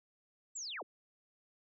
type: linear sweep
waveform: sine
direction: down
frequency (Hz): 7830 to 176.4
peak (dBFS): -40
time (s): 0.55-0.83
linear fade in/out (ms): 10
effects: none